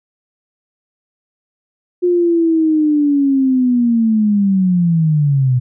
sine linear sweep, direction down, 358.7 to 122.5 Hz, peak -10 dBFS, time 2.02-5.6 s, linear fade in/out 20 ms, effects none

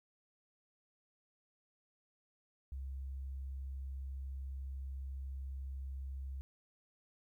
sine tone, 67 Hz, C2, 42 cents sharp, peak -40 dBFS, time 2.72-6.41 s, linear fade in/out 0 ms, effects 13-bit

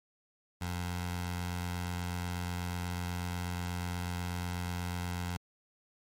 15% pulse tone with notch filter, 88.2 Hz, F2, 18 cents sharp, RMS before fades -36 dBFS, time 0.61-5.37 s, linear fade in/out 5 ms, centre 320 Hz, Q 0.76, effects MP3 64 kbps

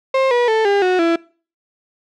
35% pulse tone with pitch steps, 531 / 484.1 / 441.4 / 402.4 / 366.9 / 334.5 Hz, C5 / B4 / A4 / G4 / F#4 / E4, +25 / -35 / +5 / +45 / -15 / +25 cents, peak -11 dBFS, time 0.14-1.16 s, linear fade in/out 5 ms, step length 170 ms, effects noise-tail reverb RT60 0.4 s tail -23 dB re dry + low-pass 3000 Hz 12 dB/octave

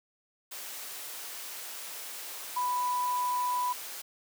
sine tone in noise, 990 Hz, B5, 4 cents sharp, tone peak -27 dBFS, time 2.56-3.73 s, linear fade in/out 10 ms, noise white, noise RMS -41 dBFS, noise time 0.51-4.02 s, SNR +11 dB, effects high-pass 400 Hz 12 dB/octave

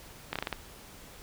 slowing click train, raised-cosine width 0.3 ms, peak -15 dBFS, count 6, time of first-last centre 0.33-0.527 s, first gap 26 ms, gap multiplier 1.21, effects pink hiss -50 dBFS RMS until 1.22 s

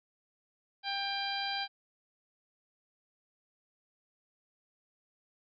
harmonic tone, 794 Hz, G5, 22 cents sharp, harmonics 1 / 2 / 3 / 4 / 5 / 6, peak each -37 / -40 / -42 / -40 / -40 / -41 dBFS, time 0.83-1.68 s, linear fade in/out 50 ms, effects none

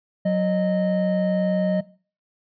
triangle tone pair together, 185 / 616.9 Hz, F#3 / D#5, 0 / -15 cents, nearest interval octave + major sixth, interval 2085 cents, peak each -18 / -20 dBFS, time 0.25-1.81 s, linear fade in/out 10 ms, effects noise-tail reverb RT60 0.4 s tail -20 dB re dry + resampled to 11025 Hz

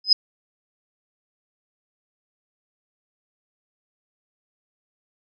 sine tone with exponential growth, 5050 Hz, D#8, 25 cents sharp, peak -7 dBFS, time 0.04-0.13 s, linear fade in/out 5 ms, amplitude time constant 19 ms, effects none

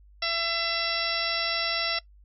harmonic tone with a mistuned harmonic, 672 Hz, E5, 33 cents sharp, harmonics 1 / 2 / 3 / 4 / 5 / 6 / 7 / 8, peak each -35 / -34 / -33 / -34 / -36 / -34 / -35 / -31 dBFS, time 0.22-1.99 s, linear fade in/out 5 ms, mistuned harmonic 6, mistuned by -32 cents, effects noise-tail reverb RT60 0.1 s tail -20 dB re dry + added 50 Hz sine -51 dBFS peak until 2.24 s

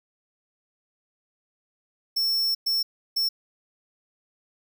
square tone bursts at uneven times, 5400 Hz, E8, 41 cents sharp, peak -22 dBFS, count 3, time 2.16-2.55 / 2.66-2.83 / 3.16-3.29 s, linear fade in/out 10 ms, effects none

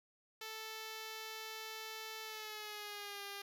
5% pulse tone with pitch glide, 440 to 401.2 Hz, A4 to G4, 0 to +40 cents, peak -33 dBFS, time 0.41-3.42 s, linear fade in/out 5 ms, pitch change -160 cents, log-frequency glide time 2.23-3.23 s, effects none

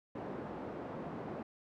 pink band-pass noise, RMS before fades -43 dBFS, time 0.15-1.43 s, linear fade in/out 5 ms, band 190 to 810 Hz, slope 12 dB/octave, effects none

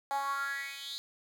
10% pulse tone with high-pass filter sweep, 277.2 Hz, C#4, in tune, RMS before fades -36 dBFS, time 0.11-0.98 s, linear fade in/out 0 ms, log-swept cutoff 760 to 4100 Hz, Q 6.6, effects none

